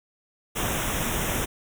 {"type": "band-stop noise", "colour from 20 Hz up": "pink", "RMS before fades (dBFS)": -27, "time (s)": [0.55, 1.46], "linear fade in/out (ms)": 20, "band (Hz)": [3700, 5500], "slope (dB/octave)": 96, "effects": []}